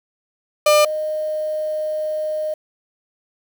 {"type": "tone pair in turn", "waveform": ["35% pulse", "sine"], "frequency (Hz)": [600, 616.2], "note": ["D5", "D#5"], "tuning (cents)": [37, -17], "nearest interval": "unison", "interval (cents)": 46, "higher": "second", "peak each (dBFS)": [-9, -20], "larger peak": "first", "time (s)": [[0.66, 0.85], [0.85, 2.54]], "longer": "second", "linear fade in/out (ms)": 5, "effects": ["7-bit"]}